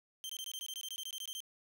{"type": "tone bursts", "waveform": "sawtooth", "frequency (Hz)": 3136, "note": "G7", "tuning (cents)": 0, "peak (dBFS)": -37, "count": 16, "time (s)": [0.24, 1.404], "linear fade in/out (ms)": 0, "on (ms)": 54, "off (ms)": 20, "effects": []}